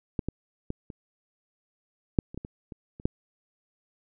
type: clicks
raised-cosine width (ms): 3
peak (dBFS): -14 / -17 / -18 / -27 / -7 / -28 / -21 / -24 / -27 / -30 / -10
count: 11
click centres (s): 0.192 / 0.286 / 0.704 / 0.902 / 2.188 / 2.345 / 2.376 / 2.449 / 2.722 / 2.999 / 3.055
effects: none